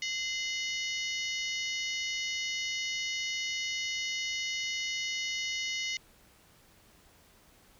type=harmonic tone with a mistuned harmonic; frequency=735 Hz; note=F#5; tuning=12 cents flat; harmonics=3 / 4 / 5 / 6 / 7 / 8 / 9; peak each=-35 / -37 / -43 / -43 / -43 / -43 / -46 dBFS; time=0.02-5.97 s; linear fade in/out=2 ms; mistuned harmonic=3; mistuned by=-110 cents; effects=pink hiss -61 dBFS RMS until 7.79 s